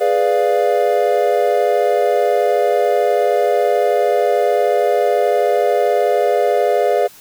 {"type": "chord", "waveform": "triangle", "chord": "G# diminished seventh", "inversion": "none", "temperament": "equal", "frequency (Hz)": [415.3, 493.9, 587.3, 698.5], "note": ["G#4", "B4", "D5", "F5"], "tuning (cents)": [0, 0, 0, 0], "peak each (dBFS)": -16, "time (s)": [0, 7.08], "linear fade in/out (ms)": 20, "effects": ["white hiss -43 dBFS RMS until 7.2 s"]}